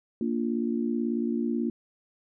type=chord; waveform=sine; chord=Bb major; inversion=none; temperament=just; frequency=233.1 / 291.4 / 349.6 Hz; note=Bb3 / D4 / F4; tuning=0 / -13 / +2 cents; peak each=-27 / -32 / -32 dBFS; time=0.21-1.7 s; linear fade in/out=2 ms; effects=none